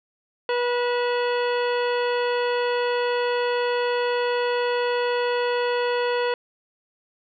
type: harmonic tone with a mistuned harmonic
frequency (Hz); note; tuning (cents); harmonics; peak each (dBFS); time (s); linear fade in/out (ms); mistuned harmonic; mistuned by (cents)
486.5; B4; -26; 1 / 2 / 3 / 4 / 5 / 6 / 7 / 9; -22 / -28 / -32 / -34 / -36 / -38 / -39 / -41; 0.49-6.34; 2; 5; +110
effects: none